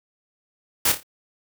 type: noise with echo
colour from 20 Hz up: white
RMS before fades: -19 dBFS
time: 0.85-0.92 s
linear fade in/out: 5 ms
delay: 28 ms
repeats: 4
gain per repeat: -8 dB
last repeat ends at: 1.032 s
effects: none